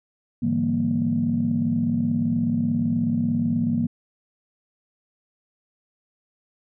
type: tone cluster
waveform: sine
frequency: 107.3 / 152 / 170.4 / 198.7 / 235.3 Hz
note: A2 / D#3 / F3 / G3 / A#3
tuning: -43 / -40 / -42 / +24 / +16 cents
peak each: -30 / -30 / -27 / -30 / -21 dBFS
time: 0.42-3.87 s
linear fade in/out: 10 ms
effects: tanh soft clip ceiling -11 dBFS